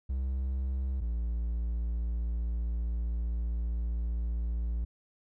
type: tone pair in turn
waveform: triangle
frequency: 65.41 / 57.65 Hz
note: C2 / A#1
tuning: 0 / -19 cents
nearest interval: major second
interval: 219 cents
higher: first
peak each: -27 dBFS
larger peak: neither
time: 0.09-1.01 / 1.01-4.85 s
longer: second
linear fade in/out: 10 ms
effects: none